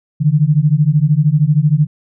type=beating tone pair; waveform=sine; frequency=143.9 / 156.9 Hz; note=D3 / D#3; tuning=-35 / +15 cents; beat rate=13 Hz; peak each=-12 dBFS; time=0.2-1.87 s; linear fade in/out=20 ms; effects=none